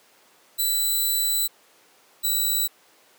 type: tone pair in turn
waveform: 5% pulse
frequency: 3986 / 3945 Hz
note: B7 / B7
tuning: +15 / -3 cents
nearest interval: unison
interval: 18 cents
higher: first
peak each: -13 dBFS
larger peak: neither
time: 0.58-1.48 / 2.23-2.68 s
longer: first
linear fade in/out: 20 ms
effects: pink hiss -56 dBFS RMS until 3.18 s + high-pass 400 Hz 12 dB/octave